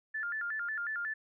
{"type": "tone with vibrato", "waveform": "sine", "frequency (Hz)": 1568, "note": "G6", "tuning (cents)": 0, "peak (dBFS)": -33, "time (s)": [0.14, 1.14], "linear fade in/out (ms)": 10, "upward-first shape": "square", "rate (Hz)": 5.5, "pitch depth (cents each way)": 190, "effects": []}